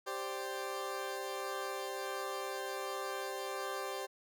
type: chord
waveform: 20% pulse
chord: G suspended fourth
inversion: none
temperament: equal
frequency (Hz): 392 / 523.3 / 587.3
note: G4 / C5 / D5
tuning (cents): 0 / 0 / 0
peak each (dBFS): -36 / -37 / -40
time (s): 0.06-4.07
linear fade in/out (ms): 20
effects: none